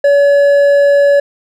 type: tone with hard clipping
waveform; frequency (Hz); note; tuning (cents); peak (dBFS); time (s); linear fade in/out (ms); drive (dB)
sine; 568; C#5; +42; -7; 0.04-1.2; 5; 5
effects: none